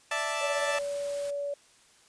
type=chord; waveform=15% pulse; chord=D suspended second; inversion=none; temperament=equal; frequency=587.3 / 659.3 / 880 Hz; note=D5 / E5 / A5; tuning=0 / 0 / 0 cents; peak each=-27 dBFS; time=0.11-0.79 s; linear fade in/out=5 ms
type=tone; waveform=sine; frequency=571 Hz; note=D5; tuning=49 cents flat; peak=-30 dBFS; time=0.41-1.54 s; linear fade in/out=5 ms
type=noise; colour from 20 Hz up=white; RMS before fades=-45 dBFS; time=0.57-1.31 s; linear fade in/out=10 ms
effects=white hiss -60 dBFS RMS until 2.08 s + resampled to 22050 Hz